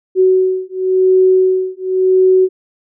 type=beating tone pair; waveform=sine; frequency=373.3 / 374.23 Hz; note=F#4 / F#4; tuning=+15 / +20 cents; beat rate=0.93 Hz; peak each=-12 dBFS; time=0.15-2.49 s; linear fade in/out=50 ms; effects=none